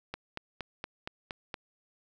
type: click train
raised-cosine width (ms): 0.3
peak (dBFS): -20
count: 7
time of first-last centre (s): 0.14-1.542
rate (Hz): 4.28
effects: none